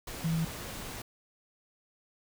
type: tone in noise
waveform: sine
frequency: 163.2 Hz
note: E3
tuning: 17 cents flat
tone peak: -27 dBFS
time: 0.24-0.45 s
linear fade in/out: 5 ms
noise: pink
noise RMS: -41 dBFS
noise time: 0.07-1.02 s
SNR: +11 dB
effects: none